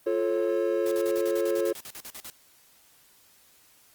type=chord; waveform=triangle; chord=F augmented; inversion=none; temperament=just; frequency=349.2 / 436.5 / 545.7 Hz; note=F4 / A4 / C#5; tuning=0 / -14 / -27 cents; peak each=-26 dBFS; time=0.06-1.73 s; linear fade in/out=10 ms
type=noise bursts; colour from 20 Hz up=white; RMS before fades=-41 dBFS; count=15; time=0.86-2.3 s; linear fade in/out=0 ms; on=54 ms; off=45 ms
effects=white hiss -59 dBFS RMS until 3.94 s + Opus 32 kbps